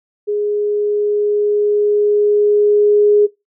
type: tone with level ramp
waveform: sine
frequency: 415.3 Hz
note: G#4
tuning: in tune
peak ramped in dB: -15 to -7 dBFS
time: 0.27-3.27 s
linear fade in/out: 20 ms
effects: noise-tail reverb RT60 0.2 s tail -21 dB re dry